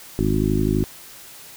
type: harmonic tone with a mistuned harmonic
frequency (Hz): 51.91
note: G#1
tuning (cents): 0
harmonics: 1 / 2 / 3 / 4 / 5 / 6 / 7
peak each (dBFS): -25 / -25 / -25 / -25 / -25 / -25 / -25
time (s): 0.19-0.84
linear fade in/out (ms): 0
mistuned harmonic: 1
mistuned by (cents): -140
effects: white hiss -42 dBFS RMS until 1.56 s